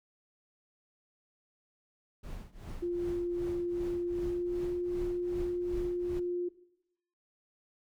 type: noise with tremolo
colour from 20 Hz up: brown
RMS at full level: -40 dBFS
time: 2.23-6.2 s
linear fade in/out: 10 ms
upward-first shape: triangle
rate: 2.6 Hz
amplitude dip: 95%
type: tone with pitch glide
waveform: sine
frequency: 349.2 to 353.3 Hz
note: F4 to F4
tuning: 0 to +20 cents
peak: -30 dBFS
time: 2.82-6.49 s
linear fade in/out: 10 ms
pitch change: +20 cents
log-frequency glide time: 4.08-4.68 s
effects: noise-tail reverb RT60 0.8 s tail -17 dB re dry